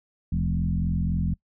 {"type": "tone with frequency modulation", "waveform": "sine", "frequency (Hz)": 120.4, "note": "B2", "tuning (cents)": -44, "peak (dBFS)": -22, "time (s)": [0.32, 1.34], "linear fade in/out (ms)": 5, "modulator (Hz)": 43.8, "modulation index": 2, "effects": ["noise-tail reverb RT60 0.1 s tail -23 dB re dry"]}